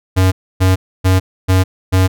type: tone bursts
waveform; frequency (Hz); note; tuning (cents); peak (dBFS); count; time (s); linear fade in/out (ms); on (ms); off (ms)
square; 93.5; F#2; +19; -9; 5; 0.16-2.08; 20; 160; 280
effects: none